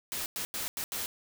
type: noise bursts at uneven times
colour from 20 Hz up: white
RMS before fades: -35 dBFS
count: 5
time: 0.12-0.26 / 0.36-0.45 / 0.54-0.68 / 0.77-0.84 / 0.92-1.06 s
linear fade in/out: 0 ms
effects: none